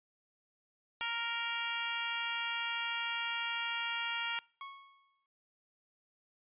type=harmonic tone; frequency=466.2 Hz; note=A#4; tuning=in tune; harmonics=2 / 3 / 4 / 5 / 6 / 7; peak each=-42 / -41 / -43 / -41 / -40 / -42 dBFS; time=1.01-4.39 s; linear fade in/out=0 ms
type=tone with exponential decay; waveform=sawtooth; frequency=1101 Hz; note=C#6; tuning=12 cents flat; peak=-37 dBFS; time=4.61-5.26 s; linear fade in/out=1 ms; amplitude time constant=140 ms
effects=noise-tail reverb RT60 0.5 s tail -25 dB re dry + resampled to 8000 Hz

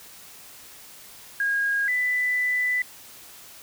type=tone pair in turn; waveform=sine; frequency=1632 / 1991.1 Hz; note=G#6 / B6; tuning=-31 / +14 cents; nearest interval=minor third; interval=345 cents; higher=second; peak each=-21 dBFS; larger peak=neither; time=1.4-1.88 / 1.88-2.82 s; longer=second; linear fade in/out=2 ms; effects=white hiss -46 dBFS RMS until 3.62 s

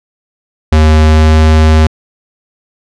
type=tone with pitch glide; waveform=square; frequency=77.78 to 78.41 Hz; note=D#2 to D#2; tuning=0 to +14 cents; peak=-4 dBFS; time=0.72-1.87 s; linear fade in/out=5 ms; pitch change=+14 cents; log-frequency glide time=1.02-1.36 s; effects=low-pass 6000 Hz 12 dB/octave

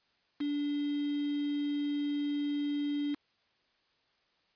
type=tone with quantisation; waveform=sine; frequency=290 Hz; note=D4; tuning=22 cents flat; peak=-30 dBFS; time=0.4-3.15 s; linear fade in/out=10 ms; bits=7; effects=white hiss -72 dBFS RMS until 4.55 s + resampled to 11025 Hz

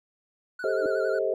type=tone with vibrato; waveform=triangle; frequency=1435 Hz; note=F6; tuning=47 cents sharp; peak=-32 dBFS; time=0.59-1.19 s; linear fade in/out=5 ms; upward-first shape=sine; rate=11 Hz; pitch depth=74 cents each way
type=chord; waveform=sine; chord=A half-diminished seventh; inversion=third; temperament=just; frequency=396 / 440 / 528 / 633.6 Hz; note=G4 / A4 / C5 / Eb5; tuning=+18 / 0 / +16 / +31 cents; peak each=-29 dBFS; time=0.64-1.34 s; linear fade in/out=2 ms
type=tone with exponential growth; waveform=sine; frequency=311.1 Hz; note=D#4; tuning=in tune; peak=-26 dBFS; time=0.76-0.86 s; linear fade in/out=1 ms; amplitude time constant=21 ms
effects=none

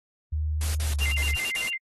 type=tone with pitch glide; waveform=sine; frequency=76.6 to 72.3 Hz; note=D#2 to D2; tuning=-27 to -27 cents; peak=-24 dBFS; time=0.32-1.36 s; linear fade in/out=10 ms; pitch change=-100 cents; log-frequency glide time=0.84-0.96 s
type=noise bursts; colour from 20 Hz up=white; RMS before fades=-34 dBFS; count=6; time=0.61-1.69 s; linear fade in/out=2 ms; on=140 ms; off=48 ms
type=tone with vibrato; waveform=sine; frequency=2411 Hz; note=D7; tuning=45 cents sharp; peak=-27 dBFS; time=1-1.78 s; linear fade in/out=20 ms; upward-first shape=square; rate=8.9 Hz; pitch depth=250 cents each way
effects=AAC 32 kbps

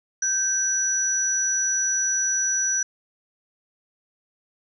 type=tone pair together; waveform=sine; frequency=1560 / 5890 Hz; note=G6 / F#8; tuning=-9 / -9 cents; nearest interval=octave + major seventh; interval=2300 cents; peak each=-28 / -21 dBFS; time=0.22-2.83 s; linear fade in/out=5 ms; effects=none

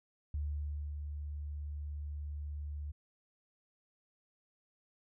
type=tone with ADSR envelope; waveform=sine; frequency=73.6 Hz; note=D2; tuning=4 cents sharp; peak=-33 dBFS; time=0.34-2.92 s; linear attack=3 ms; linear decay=600 ms; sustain=-5 dB; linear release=13 ms; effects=none

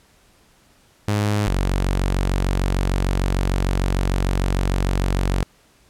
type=tone pair in turn; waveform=sawtooth; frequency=103.9 / 46.63 Hz; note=G#2 / F#1; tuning=+1 / +14 cents; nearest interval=octave + major second; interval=1387 cents; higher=first; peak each=-14 dBFS; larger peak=neither; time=1.08-1.47 / 1.47-5.43 s; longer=second; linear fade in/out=0 ms; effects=pink hiss -56 dBFS RMS until 5.89 s + low-pass 12000 Hz 12 dB/octave

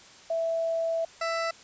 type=tone pair in turn; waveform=sine / 20% pulse; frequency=659.3 / 662.8 Hz; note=E5 / E5; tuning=0 / +9 cents; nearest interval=unison; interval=9 cents; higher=second; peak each=-25 / -22 dBFS; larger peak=second; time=0.3-1.05 / 1.21-1.51 s; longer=first; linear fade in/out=5 ms; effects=white hiss -51 dBFS RMS until 1.63 s + resampled to 16000 Hz

